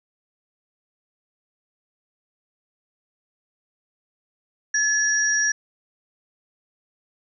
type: tone pair together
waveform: sine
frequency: 1715 / 5696 Hz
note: A6 / F8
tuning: -45 / +33 cents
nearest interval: octave + major sixth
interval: 2078 cents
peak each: -20 / -22 dBFS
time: 4.74-5.52 s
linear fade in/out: 5 ms
effects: none